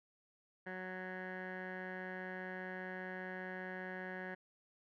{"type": "tone with low-pass filter", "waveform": "15% pulse", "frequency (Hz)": 185, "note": "F#3", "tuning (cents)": 0, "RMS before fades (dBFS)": -45, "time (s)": [0.66, 4.35], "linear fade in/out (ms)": 10, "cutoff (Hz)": 1700, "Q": 4.9, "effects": []}